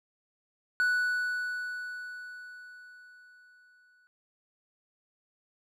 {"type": "tone with exponential decay", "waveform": "triangle", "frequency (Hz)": 1480, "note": "F#6", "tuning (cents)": 0, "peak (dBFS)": -21, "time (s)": [0.8, 4.07], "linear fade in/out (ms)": 0, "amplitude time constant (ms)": 710, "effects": []}